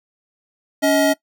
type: tone pair together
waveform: square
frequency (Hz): 281.9 / 632.8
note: C#4 / D#5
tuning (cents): +29 / +29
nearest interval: octave + major second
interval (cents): 1400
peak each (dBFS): -17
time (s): 0.82-1.14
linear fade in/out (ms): 20
effects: noise-tail reverb RT60 0.1 s tail -20 dB re dry